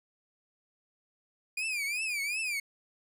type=tone with vibrato; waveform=40% pulse; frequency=2418 Hz; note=D7; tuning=50 cents sharp; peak=-30 dBFS; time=1.57-2.6 s; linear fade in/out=5 ms; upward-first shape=triangle; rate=2.7 Hz; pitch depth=180 cents each way; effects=resampled to 32000 Hz